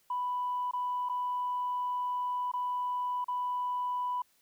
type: tone with dropouts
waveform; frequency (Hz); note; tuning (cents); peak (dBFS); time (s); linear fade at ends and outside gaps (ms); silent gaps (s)
sine; 990; B5; +4; -29; 0.1-4.22; 5; 0.712-0.734 / 1.089-1.095 / 2.517-2.536 / 3.244-3.282
effects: tanh soft clip ceiling -25 dBFS + white hiss -69 dBFS RMS until 4.41 s